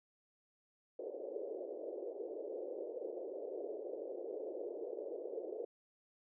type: band-pass noise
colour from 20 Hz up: white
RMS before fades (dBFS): -44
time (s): 0.99-5.65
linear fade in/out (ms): 5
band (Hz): 360 to 550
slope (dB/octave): 48
effects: none